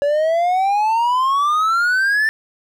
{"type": "exponential sweep", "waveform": "triangle", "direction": "up", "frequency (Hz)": [565, 1790], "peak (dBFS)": -12, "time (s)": [0.02, 2.29], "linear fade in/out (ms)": 0, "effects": []}